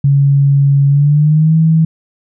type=tone with pitch glide; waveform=sine; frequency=140 to 160.82 Hz; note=C#3 to E3; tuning=+18 to -42 cents; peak=-6 dBFS; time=0.04-1.85 s; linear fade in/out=5 ms; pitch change=+240 cents; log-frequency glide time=0.88-1.56 s; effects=none